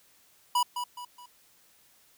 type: tone with echo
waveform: square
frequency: 979 Hz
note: B5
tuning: 15 cents flat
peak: -23 dBFS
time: 0.55-0.63 s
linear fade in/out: 5 ms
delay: 210 ms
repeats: 3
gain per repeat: -8 dB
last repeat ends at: 1.26 s
effects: white hiss -62 dBFS RMS until 2.17 s